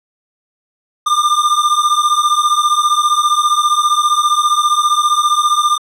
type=beating tone pair; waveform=square; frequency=1193 / 1208 Hz; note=D6 / D6; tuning=+27 / +48 cents; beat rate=15 Hz; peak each=-15 / -14 dBFS; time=1.06-5.78 s; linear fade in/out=10 ms; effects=low-pass 9000 Hz 12 dB/octave